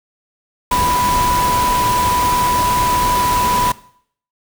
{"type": "tone in noise", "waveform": "sine", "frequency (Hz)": 987.8, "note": "B5", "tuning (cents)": 0, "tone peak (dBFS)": -14, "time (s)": [0.71, 3.72], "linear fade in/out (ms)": 5, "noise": "pink", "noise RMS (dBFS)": -21, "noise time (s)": [0.71, 3.72], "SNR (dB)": 4, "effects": ["noise-tail reverb RT60 0.6 s tail -19 dB re dry"]}